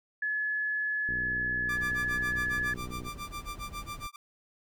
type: tone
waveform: sine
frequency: 1708 Hz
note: G#6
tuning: 48 cents sharp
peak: -28 dBFS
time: 0.22-2.74 s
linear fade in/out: 5 ms
type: click train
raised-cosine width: 3 ms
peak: -29 dBFS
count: 124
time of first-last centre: 1.09-3.084 s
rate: 61.7 Hz
type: tone with tremolo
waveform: sawtooth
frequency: 1182 Hz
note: D6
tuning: 11 cents sharp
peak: -32 dBFS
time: 1.69-4.16 s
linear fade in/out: 2 ms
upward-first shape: sine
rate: 7.3 Hz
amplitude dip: 100%
type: noise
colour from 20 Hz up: brown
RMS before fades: -44 dBFS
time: 1.74-4.07 s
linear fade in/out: 10 ms
effects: none